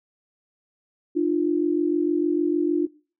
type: tone pair together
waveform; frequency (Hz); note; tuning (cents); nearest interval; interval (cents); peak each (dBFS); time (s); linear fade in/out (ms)
sine; 301.3 / 347.9; D4 / F4; +44 / -7; major second; 249; -22; 1.15-2.87; 20
effects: noise-tail reverb RT60 0.4 s tail -22 dB re dry